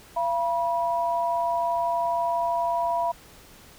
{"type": "tone pair together", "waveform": "sine", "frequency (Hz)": [683, 970.5], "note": ["F5", "B5"], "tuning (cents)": [-39, -31], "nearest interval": "tritone", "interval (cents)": 608, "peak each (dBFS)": -25, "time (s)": [0.16, 3.12], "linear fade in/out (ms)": 10, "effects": ["pink hiss -50 dBFS RMS until 3.78 s"]}